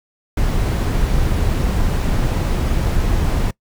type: noise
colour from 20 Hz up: brown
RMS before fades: -17 dBFS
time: 0.37-3.51 s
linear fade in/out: 5 ms
effects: noise-tail reverb RT60 0.1 s tail -22 dB re dry